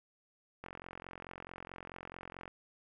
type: click train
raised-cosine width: 0.5 ms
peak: -30 dBFS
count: 83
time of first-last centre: 0.64-2.479 s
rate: 44.6 Hz
effects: none